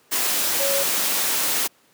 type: tone in noise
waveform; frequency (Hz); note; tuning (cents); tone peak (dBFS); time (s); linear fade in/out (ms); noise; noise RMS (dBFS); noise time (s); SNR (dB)
sine; 554.4; C#5; 0; -23; 0.59-0.84; 20; white; -22; 0.11-1.68; -4
effects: pink hiss -58 dBFS RMS until 1.93 s + high-pass 200 Hz 12 dB/octave